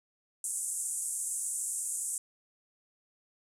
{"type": "band-pass noise", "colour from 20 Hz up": "pink", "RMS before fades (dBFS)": -35, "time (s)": [0.44, 2.18], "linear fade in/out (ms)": 2, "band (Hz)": [7600, 10000], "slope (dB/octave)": 48, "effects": []}